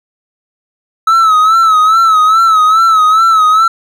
triangle tone with vibrato, 1298 Hz, E6, 27 cents flat, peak -3 dBFS, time 1.07-3.68 s, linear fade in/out 5 ms, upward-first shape sine, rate 2.4 Hz, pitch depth 69 cents each way, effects none

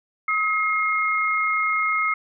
sine tone pair together, 1274 / 2143 Hz, D#6 / C7, +41 / +41 cents, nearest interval major sixth, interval 900 cents, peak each -22 dBFS, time 0.28-2.14 s, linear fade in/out 5 ms, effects none

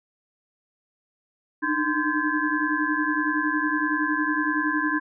sine tone cluster, 297.8 / 308.6 / 1029 / 1578 / 1701 Hz, D4 / D#4 / C6 / G6 / G#6, +24 / -14 / -29 / +11 / +41 cents, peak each -28 dBFS, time 1.62-5 s, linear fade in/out 20 ms, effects none

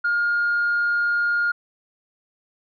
sine tone, 1418 Hz, F6, 26 cents sharp, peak -17 dBFS, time 0.04-1.52 s, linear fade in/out 10 ms, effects tanh soft clip ceiling -15 dBFS

